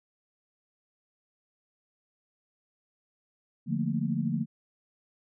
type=chord; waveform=sine; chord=Bb major seventh; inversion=first; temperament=equal; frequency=146.83 / 174.61 / 220 / 233.1 Hz; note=D3 / F3 / A3 / Bb3; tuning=0 / 0 / 0 / 0 cents; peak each=-32 dBFS; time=3.66-4.46 s; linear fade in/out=50 ms; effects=none